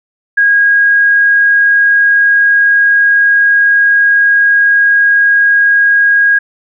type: tone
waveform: sine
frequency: 1638 Hz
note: G#6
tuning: 24 cents flat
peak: -5 dBFS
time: 0.37-6.39 s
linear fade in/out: 10 ms
effects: none